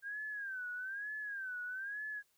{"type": "tone with vibrato", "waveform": "sine", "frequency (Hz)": 1587, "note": "G6", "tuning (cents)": 21, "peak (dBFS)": -39, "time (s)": [0.02, 2.23], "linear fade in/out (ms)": 50, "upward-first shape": "sine", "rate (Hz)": 1.1, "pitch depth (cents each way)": 140, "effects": ["white hiss -75 dBFS RMS until 2.37 s"]}